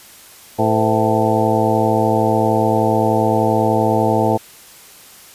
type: harmonic tone with a mistuned harmonic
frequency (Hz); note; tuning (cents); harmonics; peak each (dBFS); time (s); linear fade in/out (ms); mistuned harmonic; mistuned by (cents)
110.2; A2; +3; 1 / 2 / 3 / 4 / 5 / 6 / 7 / 8; -21 / -21 / -21 / -21 / -21 / -21 / -21 / -21; 0.58-4.38; 20; 5; -120
effects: white hiss -42 dBFS RMS until 5.34 s + resampled to 32000 Hz